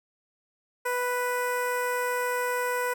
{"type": "tone with notch filter", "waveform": "15% pulse", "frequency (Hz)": 493.9, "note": "B4", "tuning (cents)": 0, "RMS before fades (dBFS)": -28, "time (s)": [0.85, 2.94], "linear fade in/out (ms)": 10, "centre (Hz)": 4300, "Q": 0.92, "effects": []}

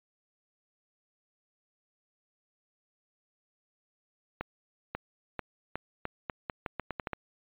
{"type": "accelerating click train", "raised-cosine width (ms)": 0.5, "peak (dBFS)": -18, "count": 13, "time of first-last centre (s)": [4.41, 7.133], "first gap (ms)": 540, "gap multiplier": 0.82, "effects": ["resampled to 8000 Hz"]}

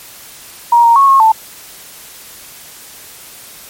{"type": "tone with pitch steps", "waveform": "sine", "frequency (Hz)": [944, 931, 1101, 1085, 885], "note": ["A#5", "A#5", "C#6", "C#6", "A5"], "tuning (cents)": [22, -2, -12, -37, 10], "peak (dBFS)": -4, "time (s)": [0.72, 1.32], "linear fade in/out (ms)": 5, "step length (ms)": 120, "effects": ["white hiss -35 dBFS RMS until 3.69 s", "MP3 64 kbps"]}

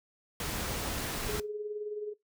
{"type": "noise", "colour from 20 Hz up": "pink", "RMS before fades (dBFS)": -35, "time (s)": [0.4, 1.4], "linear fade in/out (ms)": 2}
{"type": "tone with tremolo", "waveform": "sine", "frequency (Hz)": 420, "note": "G#4", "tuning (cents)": 19, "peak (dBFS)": -32, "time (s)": [1.28, 2.14], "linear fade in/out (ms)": 20, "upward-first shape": "sine", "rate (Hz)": 19, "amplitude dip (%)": 50}
{"effects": ["noise-tail reverb RT60 0.2 s tail -21 dB re dry"]}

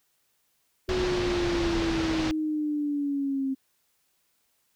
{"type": "linear sweep", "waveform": "sine", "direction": "down", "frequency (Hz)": [370, 265.4], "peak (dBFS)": -25, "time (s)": [0.88, 3.55], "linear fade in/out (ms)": 20}
{"type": "low-pass noise", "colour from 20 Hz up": "pink", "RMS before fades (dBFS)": -31, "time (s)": [0.89, 2.31], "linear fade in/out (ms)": 0, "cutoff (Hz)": 5300, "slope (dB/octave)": 24}
{"effects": ["white hiss -71 dBFS RMS until 4.75 s"]}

